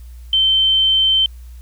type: tone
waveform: sine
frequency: 3100 Hz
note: G7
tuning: 20 cents flat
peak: -11 dBFS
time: 0.33-1.26 s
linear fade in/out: 2 ms
effects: added 60 Hz sine -33 dBFS peak until 1.61 s + white hiss -54 dBFS RMS until 1.61 s